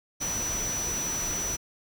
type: tone in noise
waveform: sine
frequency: 5920 Hz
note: F#8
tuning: in tune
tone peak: -29 dBFS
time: 0.2-1.57 s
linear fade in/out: 20 ms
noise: pink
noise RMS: -35 dBFS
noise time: 0.2-1.57 s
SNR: +3 dB
effects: none

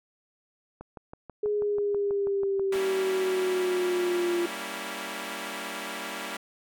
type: click train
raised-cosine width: 1 ms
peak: -27 dBFS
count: 13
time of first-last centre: 0.81-2.758 s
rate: 6.16 Hz
type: linear sweep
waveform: sine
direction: down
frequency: 418.8 to 346.1 Hz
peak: -24 dBFS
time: 1.43-4.46 s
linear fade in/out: 5 ms
type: chord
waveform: 5% pulse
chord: G diminished seventh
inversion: none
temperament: equal with one note detuned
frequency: 196 / 233.1 / 281.1 / 329.6 Hz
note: G3 / Bb3 / Db4 / Fb4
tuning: 0 / 0 / +24 / 0 cents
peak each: -28 dBFS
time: 2.72-6.37 s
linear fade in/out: 5 ms
effects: none

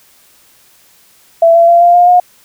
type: tone with pitch steps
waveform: sine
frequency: 667 / 676.7 / 686.5 / 696.5 / 706.7 / 716.9 Hz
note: E5 / E5 / F5 / F5 / F5 / F5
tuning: +20 / +45 / -30 / -5 / +20 / +45 cents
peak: -3 dBFS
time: 1.42-2.2 s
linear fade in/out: 5 ms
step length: 130 ms
effects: white hiss -47 dBFS RMS until 2.44 s

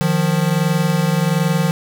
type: tone pair together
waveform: square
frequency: 154.3 / 175.62 Hz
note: D#3 / F3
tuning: -14 / +10 cents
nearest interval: major second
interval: 224 cents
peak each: -18 dBFS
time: 0.01-1.71 s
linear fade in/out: 0 ms
effects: none

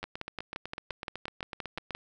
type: two click trains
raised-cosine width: 0.3 ms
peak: -21 / -19 dBFS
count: 16 / 12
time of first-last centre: 0.03-1.907 / 0.04-1.95 s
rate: 7.99 / 5.76 Hz
effects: none

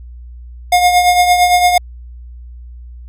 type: tone with tremolo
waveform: square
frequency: 715 Hz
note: F5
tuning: 41 cents sharp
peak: -6 dBFS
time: 0.72-1.78 s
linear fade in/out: 5 ms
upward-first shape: triangle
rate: 8.8 Hz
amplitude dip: 60%
effects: added 60 Hz sine -30 dBFS peak until 3.08 s + resampled to 32000 Hz

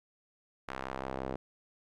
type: tone with band-pass filter sweep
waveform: sawtooth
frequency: 65.9 Hz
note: C2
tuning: 13 cents sharp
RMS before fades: -39 dBFS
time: 0.68-1.36 s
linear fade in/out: 5 ms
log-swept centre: 1400 to 500 Hz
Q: 1
effects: none

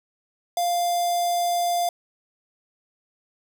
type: tone with notch filter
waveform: square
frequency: 698.5 Hz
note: F5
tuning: in tune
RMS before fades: -23 dBFS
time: 0.57-1.89 s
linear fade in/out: 2 ms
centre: 1900 Hz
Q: 0.93
effects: none

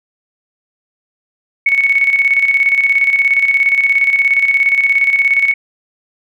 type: tone with tremolo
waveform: sine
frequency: 2217 Hz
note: C#7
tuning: in tune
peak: -7 dBFS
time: 1.66-5.54 s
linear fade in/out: 5 ms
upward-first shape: square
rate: 17 Hz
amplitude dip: 55%
effects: none

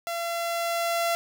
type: tone with level ramp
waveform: sawtooth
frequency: 680 Hz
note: F5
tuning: 46 cents flat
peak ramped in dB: -25 to -19 dBFS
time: 0.07-1.15 s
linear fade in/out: 0 ms
effects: none

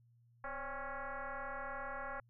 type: tone with frequency modulation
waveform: sine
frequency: 293.7 Hz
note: D4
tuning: in tune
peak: -40 dBFS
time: 0.44-2.2 s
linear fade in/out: 2 ms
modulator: 275 Hz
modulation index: 5.5
effects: added 118 Hz sine -65 dBFS peak until 2.29 s

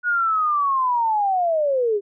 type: linear sweep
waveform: sine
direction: down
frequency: 1463 to 389.9 Hz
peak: -17 dBFS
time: 0.03-2.01 s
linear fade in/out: 50 ms
effects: none

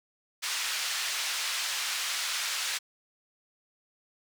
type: band-pass noise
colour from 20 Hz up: white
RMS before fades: -32 dBFS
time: 0.42-2.79 s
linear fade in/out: 20 ms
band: 1300 to 5600 Hz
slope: 12 dB/octave
effects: none

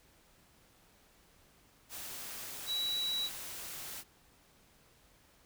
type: tone in noise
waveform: sine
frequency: 3909 Hz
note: B7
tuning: 19 cents flat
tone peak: -32 dBFS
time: 2.66-3.3 s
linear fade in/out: 50 ms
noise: white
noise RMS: -44 dBFS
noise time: 1.89-4.04 s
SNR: +9 dB
effects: pink hiss -65 dBFS RMS until 5.45 s

